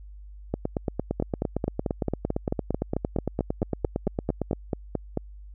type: two click trains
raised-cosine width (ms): 2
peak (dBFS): -12 / -12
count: 36 / 19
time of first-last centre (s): 0.54-4.531 / 1.2-5.174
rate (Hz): 8.77 / 4.53
effects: added 50 Hz sine -41 dBFS peak until 5.54 s